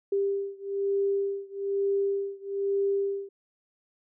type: beating tone pair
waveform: sine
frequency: 396.2 / 397.3 Hz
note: G4 / G4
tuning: +18 / +23 cents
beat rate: 1.1 Hz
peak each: -28 / -29 dBFS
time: 0.12-3.29 s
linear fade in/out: 5 ms
effects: none